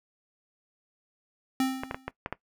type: tone with exponential decay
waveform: square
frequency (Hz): 262.7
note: C4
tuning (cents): +7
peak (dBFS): -22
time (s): 1.6-2.11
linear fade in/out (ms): 2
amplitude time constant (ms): 110
type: clicks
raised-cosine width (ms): 0.5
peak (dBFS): -16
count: 6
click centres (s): 1.835 / 1.911 / 1.945 / 2.08 / 2.261 / 2.326
effects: noise-tail reverb RT60 0.1 s tail -19 dB re dry